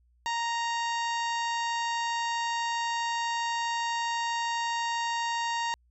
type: harmonic tone with a mistuned harmonic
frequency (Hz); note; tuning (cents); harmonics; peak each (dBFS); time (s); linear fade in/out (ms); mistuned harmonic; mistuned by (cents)
932.3; A#5; 0; 1 / 2 / 3 / 4 / 5 / 6 / 7 / 8; -29 / -35 / -39 / -41 / -43 / -45 / -46 / -47; 0.26-5.74; 0; 5; -31
effects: added 60 Hz sine -62 dBFS peak until 5.9 s

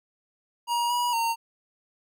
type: tone with pitch steps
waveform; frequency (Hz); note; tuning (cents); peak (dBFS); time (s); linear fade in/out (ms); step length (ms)
square; 950 / 968 / 919; A#5 / B5 / A#5; +33 / -35 / -25; -24; 0.67-1.36; 50; 230
effects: none

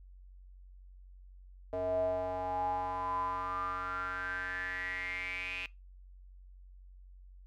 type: tone with band-pass filter sweep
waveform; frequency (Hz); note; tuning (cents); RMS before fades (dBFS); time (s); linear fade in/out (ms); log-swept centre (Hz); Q
square; 91.8; F#2; -13; -36; 1.73-5.66; 0; 580 to 2600; 9.8
effects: noise-tail reverb RT60 0.2 s tail -21 dB re dry + added 46 Hz sine -51 dBFS peak until 7.46 s

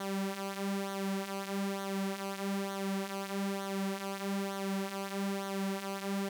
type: tone with flanger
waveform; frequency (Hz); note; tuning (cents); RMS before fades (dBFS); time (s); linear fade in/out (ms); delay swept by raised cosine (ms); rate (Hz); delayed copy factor
sawtooth; 196; G3; 0; -36; 0-6.29; 5; 0.39 to 5.69; 1.1; -0.65
effects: none

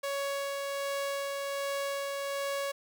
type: tone with tremolo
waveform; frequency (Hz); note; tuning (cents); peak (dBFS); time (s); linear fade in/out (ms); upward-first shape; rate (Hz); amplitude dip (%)
sawtooth; 558; C#5; +11; -27; 0.03-2.72; 10; sine; 1.3; 25
effects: none

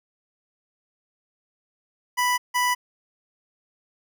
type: tone pair in turn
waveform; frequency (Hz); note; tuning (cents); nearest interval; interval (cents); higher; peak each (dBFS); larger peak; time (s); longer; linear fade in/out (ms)
25% pulse; 987.8 / 987.8; B5 / B5; 0 / 0; unison; 0; neither; -16; neither; 2.17-2.38 / 2.54-2.75; neither; 20
effects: none

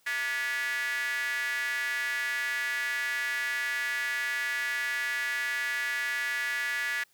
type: tone with high-pass filter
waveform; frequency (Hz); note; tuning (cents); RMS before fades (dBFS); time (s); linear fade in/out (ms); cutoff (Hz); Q
square; 130.81; C3; 0; -31; 0.06-7.04; 10; 1800; 8.4
effects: white hiss -66 dBFS RMS until 7.13 s + high-pass 80 Hz 12 dB/octave

